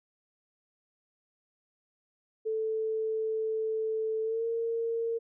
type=tone with pitch glide; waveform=sine; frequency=440 to 459.2 Hz; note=A4 to A#4; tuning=0 to -26 cents; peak=-28 dBFS; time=2.45-5.19 s; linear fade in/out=20 ms; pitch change=+74 cents; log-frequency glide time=4.23-4.45 s; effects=none